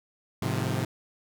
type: chord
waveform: sawtooth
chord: F minor seventh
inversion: first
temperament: equal with one note detuned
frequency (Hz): 106.5 / 130.81 / 155.56 / 174.61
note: Ab2 / C3 / Eb3 / F3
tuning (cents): +44 / 0 / 0 / 0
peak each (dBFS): -27 / -26 / -32 / -30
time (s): 0.42-0.85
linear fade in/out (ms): 5
effects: none